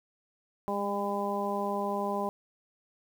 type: harmonic tone with a mistuned harmonic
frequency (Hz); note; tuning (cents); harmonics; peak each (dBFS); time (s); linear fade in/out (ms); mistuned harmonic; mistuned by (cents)
201.4; G3; +47; 1 / 2 / 3 / 4 / 5; -35 / -35 / -35 / -35 / -35; 0.68-2.29; 0; 1; +18
effects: 9-bit